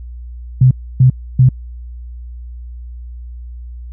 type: tone bursts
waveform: sine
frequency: 128.6 Hz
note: C3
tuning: 30 cents flat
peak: -4 dBFS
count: 3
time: 0.61-1.49 s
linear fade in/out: 5 ms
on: 100 ms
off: 290 ms
effects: added 60 Hz sine -27 dBFS peak until 3.92 s